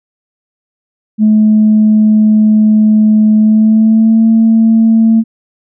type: tone with pitch glide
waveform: sine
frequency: 214.9 to 224.4 Hz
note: A3 to A3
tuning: -41 to +34 cents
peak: -3 dBFS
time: 1.18-5.24 s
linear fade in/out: 50 ms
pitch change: +75 cents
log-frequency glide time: 3.37-4.22 s
effects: tanh soft clip ceiling 0 dBFS